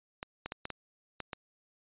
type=clicks; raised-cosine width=0.3 ms; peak=-21 dBFS; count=7; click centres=0.229 / 0.46 / 0.521 / 0.654 / 0.703 / 1.203 / 1.332 s; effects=resampled to 8000 Hz